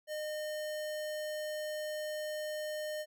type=tone; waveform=square; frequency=610 Hz; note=D#5; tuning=34 cents flat; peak=-37 dBFS; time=0.07-3.06 s; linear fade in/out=50 ms; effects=none